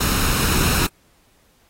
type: noise with comb filter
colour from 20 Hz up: pink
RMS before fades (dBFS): -19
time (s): 0-0.87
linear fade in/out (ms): 10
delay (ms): 0.75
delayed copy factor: +0.5
effects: pink hiss -59 dBFS RMS until 1.69 s + AAC 48 kbps